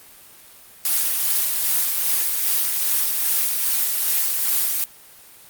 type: noise with tremolo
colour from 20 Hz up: blue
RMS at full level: -19 dBFS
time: 0.85-4.84 s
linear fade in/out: 2 ms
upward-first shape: sine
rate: 2.5 Hz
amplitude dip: 30%
effects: white hiss -46 dBFS RMS until 5.49 s + Opus 32 kbps